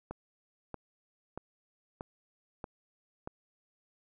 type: click train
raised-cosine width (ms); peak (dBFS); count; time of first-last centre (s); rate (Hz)
1; -25; 6; 0.11-3.275; 1.58
effects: none